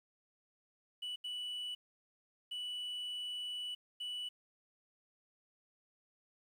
sine tone bursts at uneven times, 2960 Hz, F#7, in tune, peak -36 dBFS, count 4, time 1.02-1.16 / 1.24-1.75 / 2.51-3.75 / 4-4.29 s, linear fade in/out 10 ms, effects tanh soft clip ceiling -38 dBFS + 11-bit

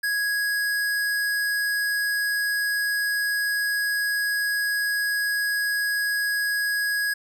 square tone, 1661.2 Hz, G#6, in tune, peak -23 dBFS, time 0.03-7.14 s, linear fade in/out 10 ms, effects none

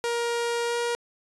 sawtooth tone with pitch glide, 471.5 to 474.8 Hz, A#4 to A#4, +20 to +32 cents, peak -21 dBFS, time 0.04-0.95 s, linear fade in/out 0 ms, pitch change +12 cents, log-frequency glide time 0.65-0.76 s, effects resampled to 24000 Hz

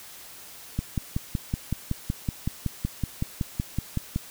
click train, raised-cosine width 5 ms, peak -13 dBFS, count 19, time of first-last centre 0.79-4.161 s, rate 5.34 Hz, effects white hiss -45 dBFS RMS until 4.3 s

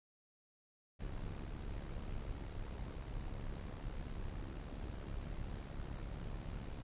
brown noise with amplitude modulation, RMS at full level -41 dBFS, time 0.99-6.83 s, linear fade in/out 20 ms, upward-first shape sine, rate 69.9 Hz, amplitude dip 65%, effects resampled to 8000 Hz

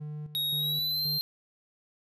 triangle tone with tremolo, 150.2 Hz, D3, 39 cents sharp, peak -33 dBFS, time 0-1.19 s, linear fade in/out 20 ms, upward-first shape square, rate 1.9 Hz, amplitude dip 65%
square tone with pitch glide, 3772 to 4161 Hz, A#7 to C8, +20 to -10 cents, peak -28 dBFS, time 0.35-1.21 s, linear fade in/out 0 ms, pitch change +170 cents, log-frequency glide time 0.57-1.06 s
effects none

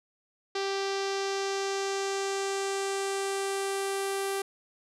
sawtooth tone with low-pass filter sweep, 392 Hz, G4, in tune, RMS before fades -31 dBFS, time 0.55-4.42 s, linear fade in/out 5 ms, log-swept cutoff 5000 to 11000 Hz, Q 2.1, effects none

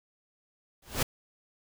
pink noise with exponential growth, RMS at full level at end -23 dBFS, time 0.82-1.03 s, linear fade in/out 5 ms, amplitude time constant 45 ms, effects none

